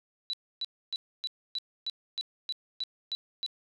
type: tone bursts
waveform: sine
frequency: 3951 Hz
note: B7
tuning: in tune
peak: -30 dBFS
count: 11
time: 0.3-3.463 s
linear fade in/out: 0 ms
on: 33 ms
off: 280 ms
effects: none